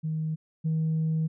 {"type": "tone pair in turn", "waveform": "sine", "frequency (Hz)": [157.4, 159.05], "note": ["D#3", "D#3"], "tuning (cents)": [20, 38], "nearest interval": "unison", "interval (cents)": 18, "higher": "second", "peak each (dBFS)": [-26, -22], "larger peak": "second", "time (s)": [[0.03, 0.36], [0.64, 1.28]], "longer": "second", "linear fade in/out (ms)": 20, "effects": ["tanh soft clip ceiling -21 dBFS"]}